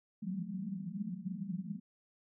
pink band-pass noise, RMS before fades -40 dBFS, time 0.22-1.8 s, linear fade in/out 10 ms, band 170 to 220 Hz, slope 96 dB/octave, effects none

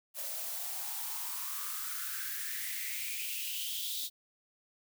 blue noise with high-pass filter sweep, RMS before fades -38 dBFS, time 0.14-4.1 s, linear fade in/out 50 ms, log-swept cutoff 560 to 3800 Hz, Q 6, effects none

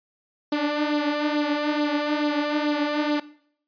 sawtooth tone with flanger, 296.1 Hz, D4, 14 cents sharp, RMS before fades -24 dBFS, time 0.52-3.2 s, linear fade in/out 5 ms, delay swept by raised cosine 0.21 to 5.11 ms, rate 2.3 Hz, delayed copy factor +0.55, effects noise-tail reverb RT60 0.6 s tail -18 dB re dry + resampled to 11025 Hz

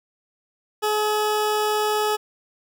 20% pulse tone, 424.6 Hz, G#4, 38 cents sharp, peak -15 dBFS, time 0.82-2.17 s, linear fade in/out 20 ms, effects none

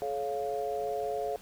sine chord, A augmented, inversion none, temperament equal with one note detuned, 428.7 / 554.4 / 698.5 Hz, A4 / C#5 / E#5, -45 / 0 / 0 cents, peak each -34 / -36 / -34 dBFS, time 0.02-1.36 s, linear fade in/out 0 ms, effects pink hiss -53 dBFS RMS until 1.41 s

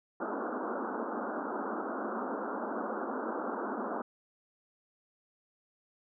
pink band-pass noise, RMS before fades -36 dBFS, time 0.2-4.02 s, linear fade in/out 5 ms, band 210 to 1500 Hz, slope 96 dB/octave, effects none

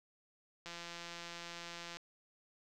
click train, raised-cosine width 0.2 ms, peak -29 dBFS, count 225, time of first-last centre 0.66-1.97 s, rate 171 Hz, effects none

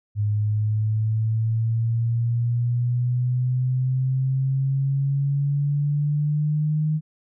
sine exponential sweep, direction up, 103.83 to 155.2 Hz, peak -19 dBFS, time 0.15-7.01 s, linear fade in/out 50 ms, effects none

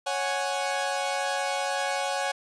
sawtooth chord, C# suspended fourth, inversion none, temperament equal, 554.4 / 740 / 830.6 Hz, C#5 / F#5 / G#5, 0 / 0 / 0 cents, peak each -27 dBFS, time 0.06-2.32 s, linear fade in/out 10 ms, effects resampled to 22050 Hz

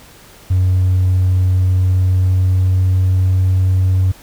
triangle tone with pitch glide, 92.5 to 93.41 Hz, F#2 to F#2, 0 to +17 cents, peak -7 dBFS, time 0.5-4.12 s, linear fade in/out 10 ms, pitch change +17 cents, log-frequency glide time 1.39-3.75 s, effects tanh soft clip ceiling -6 dBFS + pink hiss -42 dBFS RMS until 4.22 s

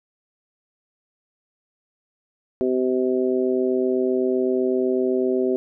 harmonic tone, 127.9 Hz, C3, 39 cents flat, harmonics 2 / 3 / 4 / 5, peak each -24 / -20 / -29 / -30 dBFS, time 2.61-5.56 s, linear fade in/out 0 ms, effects none

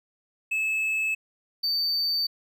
triangle tone pair in turn, 2600 / 4582 Hz, E7 / D8, -24 / -44 cents, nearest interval minor seventh, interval 980 cents, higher second, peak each -22 / -22 dBFS, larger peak neither, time 0.51-1.15 / 1.63-2.27 s, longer neither, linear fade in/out 10 ms, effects none

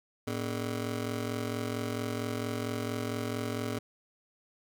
20% pulse ring-modulated tone, 174.61 Hz, F3, in tune, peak -24 dBFS, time 0.27-3.79 s, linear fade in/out 5 ms, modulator 65.1 Hz, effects none

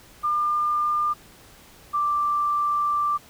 sine tone pair in turn, 1201 / 1176.3 Hz, D6 / D6, +38 / +2 cents, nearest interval unison, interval 36 cents, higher first, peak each -20 dBFS, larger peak neither, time 0.23-1.14 / 1.93-3.18 s, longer second, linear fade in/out 20 ms, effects pink hiss -50 dBFS RMS until 3.29 s

